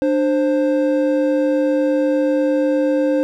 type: tone pair together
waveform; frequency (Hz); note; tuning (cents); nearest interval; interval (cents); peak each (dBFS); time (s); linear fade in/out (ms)
triangle; 297.6 / 526; D4 / C5; +23 / +9; minor seventh; 986; -15; 0.02-3.23; 0
effects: none